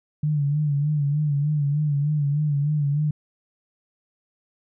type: tone with vibrato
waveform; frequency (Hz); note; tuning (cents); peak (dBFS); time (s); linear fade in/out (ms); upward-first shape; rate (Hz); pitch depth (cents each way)
sine; 146.7; D3; -2; -19; 0.23-3.11; 5; sine; 3.3; 66
effects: none